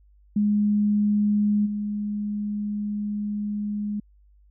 sine tone with level steps, 207.7 Hz, G#3, in tune, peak -18 / -25 dBFS, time 0.36-4 s, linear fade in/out 5 ms, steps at 1.65 s, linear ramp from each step 20 ms, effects added 50 Hz sine -53 dBFS peak until 4.5 s

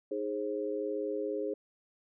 sine chord, Ab major, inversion second, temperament equal with one note detuned, 311.1 / 415.3 / 532.7 Hz, Eb4 / Ab4 / C5, 0 / 0 / +31 cents, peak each -38 / -34 / -37 dBFS, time 0.11-1.54 s, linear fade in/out 5 ms, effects none

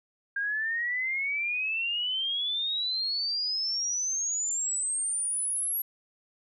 sine exponential sweep, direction up, 1603 to 11600 Hz, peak -27 dBFS, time 0.36-5.82 s, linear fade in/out 5 ms, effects none

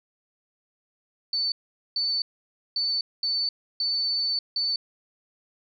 sine tone bursts at uneven times, 4508 Hz, C#8, 28 cents sharp, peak -23 dBFS, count 6, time 1.33-1.52 / 1.96-2.22 / 2.76-3.01 / 3.23-3.49 / 3.8-4.39 / 4.56-4.76 s, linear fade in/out 2 ms, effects none

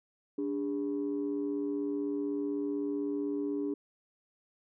sine tone pair together, 290.3 / 406.2 Hz, D4 / G#4, -20 / -38 cents, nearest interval tritone, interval 582 cents, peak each -31 / -34 dBFS, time 0.38-3.74 s, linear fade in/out 5 ms, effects tanh soft clip ceiling -25 dBFS

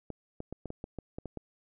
clicks, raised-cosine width 2 ms, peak -25 dBFS, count 10, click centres 0.103 / 0.404 / 0.526 / 0.657 / 0.704 / 0.841 / 0.987 / 1.185 / 1.257 / 1.373 s, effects none

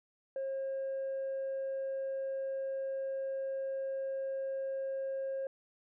sine tone, 538 Hz, C5, 48 cents sharp, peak -32 dBFS, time 0.36-5.47 s, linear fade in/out 2 ms, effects tanh soft clip ceiling -32 dBFS

